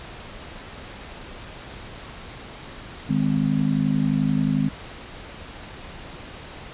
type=harmonic tone; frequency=51.4 Hz; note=G#1; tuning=17 cents flat; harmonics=3 / 4 / 5; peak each=-23 / -23 / -23 dBFS; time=3.09-4.69 s; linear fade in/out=10 ms; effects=pink hiss -39 dBFS RMS until 6.73 s + resampled to 8000 Hz